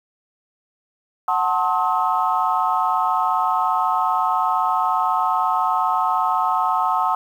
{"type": "chord", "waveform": "sine", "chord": "F# diminished seventh", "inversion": "none", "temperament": "just", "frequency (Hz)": [740, 888, 1065.6, 1278.7], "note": ["F#5", "A5", "C6", "Eb6"], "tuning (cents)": [0, 16, 31, 47], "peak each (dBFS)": -22, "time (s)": [1.28, 7.15], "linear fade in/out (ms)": 2, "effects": ["tanh soft clip ceiling -6 dBFS", "8-bit"]}